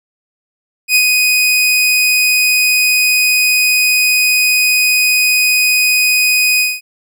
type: tone with ADSR envelope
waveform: sawtooth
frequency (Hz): 2495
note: D#7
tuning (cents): +4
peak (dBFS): -3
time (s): 0.88-6.81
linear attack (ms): 73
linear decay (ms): 67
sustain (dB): -3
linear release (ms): 210
effects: none